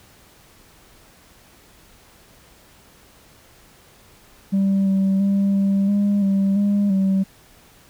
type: tone with pitch steps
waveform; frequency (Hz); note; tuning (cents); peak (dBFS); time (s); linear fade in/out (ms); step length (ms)
sine; 195.2 / 193.2 / 197.8 / 196.7 / 202.7 / 195.7 / 202.7 / 192.5; G3 / G3 / G3 / G3 / G#3 / G3 / G#3 / G3; -7 / -25 / +16 / +6 / -42 / -3 / -42 / -31; -13; 4.52-7.24; 20; 340
effects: tanh soft clip ceiling -14 dBFS + pink hiss -51 dBFS RMS until 7.89 s